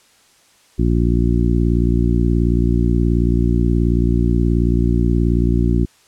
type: harmonic tone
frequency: 58.6 Hz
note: A#1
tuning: 10 cents sharp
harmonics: 1 / 2 / 3 / 4 / 5 / 6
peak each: -16 / -19 / -21 / -22 / -23 / -24 dBFS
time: 0.78-5.86 s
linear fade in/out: 20 ms
effects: white hiss -53 dBFS RMS until 6.07 s + low-pass 9000 Hz 12 dB/octave